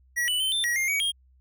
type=tone with pitch steps; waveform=square; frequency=1924 / 2973 / 3078 / 3561 / 1909 / 2117 / 2258 / 3235 Hz; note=B6 / F#7 / G7 / A7 / A#6 / C7 / C#7 / G#7; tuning=-46 / +8 / -32 / +20 / +41 / +20 / +31 / -46 cents; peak=-24 dBFS; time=0.16-1.12 s; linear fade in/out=20 ms; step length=120 ms; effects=added 64 Hz sine -56 dBFS peak until 1.4 s